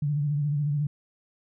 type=tone with vibrato; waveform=sine; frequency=146.2 Hz; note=D3; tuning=7 cents flat; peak=-23 dBFS; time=0.02-0.87 s; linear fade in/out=5 ms; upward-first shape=sine; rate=14 Hz; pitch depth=60 cents each way; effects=none